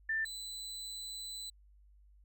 sine / 30% pulse tone pair in turn, 1781 / 3998 Hz, A6 / B7, +21 / +20 cents, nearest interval octave + major second, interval 1399 cents, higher second, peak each -31 / -39 dBFS, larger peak first, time 0.09-0.25 / 0.25-1.5 s, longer second, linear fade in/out 5 ms, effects added 50 Hz sine -59 dBFS peak until 2.24 s

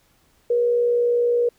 sine tone with frequency modulation, 479.5 Hz, A#4, 49 cents sharp, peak -16 dBFS, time 0.5-1.49 s, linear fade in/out 5 ms, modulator 59.7 Hz, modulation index 0.28, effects pink hiss -61 dBFS RMS until 1.58 s

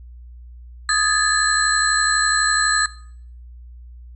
sine tone cluster, 1246 / 1672 / 1744 / 4136 / 7900 Hz, D#6 / G#6 / A6 / C8 / B8, +2 / +11 / -16 / -21 / 0 cents, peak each -22 dBFS, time 0.89-2.86 s, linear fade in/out 2 ms, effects noise-tail reverb RT60 0.6 s tail -20 dB re dry + added 60 Hz sine -37 dBFS peak until 4.15 s

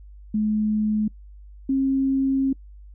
sine tone pair in turn, 213.5 / 269 Hz, G#3 / C4, +48 / +48 cents, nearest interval major third, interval 400 cents, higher second, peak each -19 / -18 dBFS, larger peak second, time 0.34-1.08 / 1.69-2.53 s, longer second, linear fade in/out 5 ms, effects noise-tail reverb RT60 0.1 s tail -25 dB re dry + added 50 Hz sine -41 dBFS peak until 2.94 s

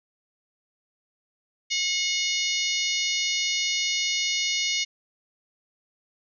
harmonic tone, 725 Hz, F#5, 35 cents flat, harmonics 3 / 4 / 5 / 6 / 7 / 8 / 9, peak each -29 / -30 / -31 / -32 / -32 / -33 / -34 dBFS, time 1.7-4.85 s, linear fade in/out 20 ms, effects none

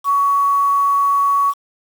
sine tone with quantisation, 1123 Hz, C#6, 22 cents sharp, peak -12 dBFS, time 0.04-1.54 s, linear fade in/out 50 ms, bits 6, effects none

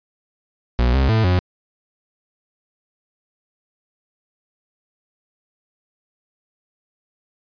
40% pulse tone with pitch steps, 60.7 / 66.9 / 110.8 / 90.4 Hz, B1 / C2 / A2 / F#2, -29 / +39 / +13 / -40 cents, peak -13 dBFS, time 0.79-1.39 s, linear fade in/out 0 ms, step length 150 ms, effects resampled to 11025 Hz

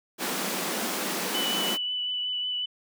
pink high-pass noise, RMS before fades -30 dBFS, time 0.18-1.78 s, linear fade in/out 50 ms, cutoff 170 Hz, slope 96 dB/octave
sine tone with vibrato, 2980 Hz, F#7, 12 cents sharp, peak -27 dBFS, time 1.34-2.66 s, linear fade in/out 10 ms, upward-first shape triangle, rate 5.5 Hz, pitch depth 17 cents each way
effects none

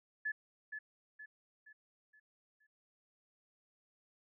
sine tone with echo, 1721 Hz, A6, 39 cents flat, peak -34 dBFS, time 0.25-0.32 s, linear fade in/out 10 ms, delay 470 ms, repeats 5, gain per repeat -7 dB, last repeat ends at 2.67 s, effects none

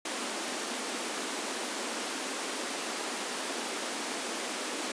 pink high-pass noise, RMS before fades -35 dBFS, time 0.05-4.92 s, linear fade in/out 5 ms, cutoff 230 Hz, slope 48 dB/octave, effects resampled to 22050 Hz

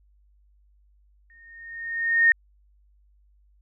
sine tone with exponential growth, 1842 Hz, A#6, 21 cents flat, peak -12 dBFS, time 1.3-2.32 s, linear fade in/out 1 ms, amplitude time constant 220 ms, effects added 50 Hz sine -57 dBFS peak until 3.61 s

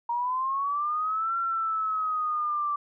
sine linear two-way sweep, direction up then down, 936 to 1366 to 1165 Hz, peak -25 dBFS, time 0.09-2.76 s, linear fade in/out 5 ms, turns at 1.37 s, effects none

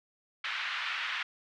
pink band-pass noise, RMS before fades -35 dBFS, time 0.44-1.23 s, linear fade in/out 5 ms, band 1300 to 3400 Hz, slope 24 dB/octave, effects none

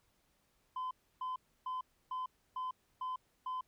sine tone bursts, 1021 Hz, C6, 43 cents flat, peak -34 dBFS, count 7, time 0.76-3.61 s, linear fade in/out 5 ms, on 150 ms, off 300 ms, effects tanh soft clip ceiling -35 dBFS + pink hiss -75 dBFS RMS until 3.67 s

